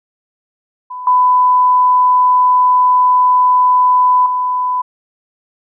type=tone with level steps; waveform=sine; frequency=1000 Hz; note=B5; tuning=21 cents sharp; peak=-23 / -7 / -13 dBFS; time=0.9-4.82 s; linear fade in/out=10 ms; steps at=1.07 / 4.26 s; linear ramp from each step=2 ms; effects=none